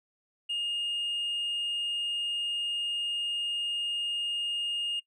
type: tone with tanh clipping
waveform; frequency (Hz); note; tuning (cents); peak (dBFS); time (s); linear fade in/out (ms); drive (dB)
sine; 2840; F7; +28; -30; 0.49-5; 10; 1
effects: noise-tail reverb RT60 0.1 s tail -17 dB re dry